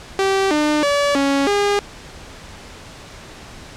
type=tone with pitch steps; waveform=sawtooth; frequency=388.1 / 300.8 / 573 / 277.6 / 406.6 Hz; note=G4 / D4 / D5 / C#4 / G#4; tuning=-17 / +42 / -43 / +3 / -37 cents; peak=-11 dBFS; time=0.19-1.79 s; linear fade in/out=0 ms; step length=320 ms; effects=pink hiss -38 dBFS RMS until 3.76 s + low-pass 7000 Hz 12 dB/octave